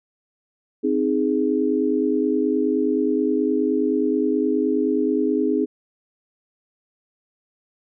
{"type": "chord", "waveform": "sine", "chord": "Ab major", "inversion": "first", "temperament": "equal", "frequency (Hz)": [261.6, 311.1, 415.3], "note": ["C4", "Eb4", "Ab4"], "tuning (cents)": [0, 0, 0], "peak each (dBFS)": -22, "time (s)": [0.83, 5.66], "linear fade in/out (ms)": 20, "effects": []}